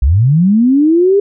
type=linear sweep; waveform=sine; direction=up; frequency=55.9 to 409.7 Hz; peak=-6 dBFS; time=0.02-1.2 s; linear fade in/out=5 ms; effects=none